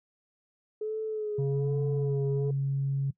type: tone with vibrato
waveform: sine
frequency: 426.4 Hz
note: G#4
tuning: 46 cents sharp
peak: -29 dBFS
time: 0.81-2.51 s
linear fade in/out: 5 ms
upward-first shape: sine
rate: 1.2 Hz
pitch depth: 45 cents each way
type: tone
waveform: sine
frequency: 137.6 Hz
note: C#3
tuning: 12 cents flat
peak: -25 dBFS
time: 1.38-3.11 s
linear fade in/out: 10 ms
effects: noise-tail reverb RT60 0.1 s tail -20 dB re dry + tanh soft clip ceiling -20 dBFS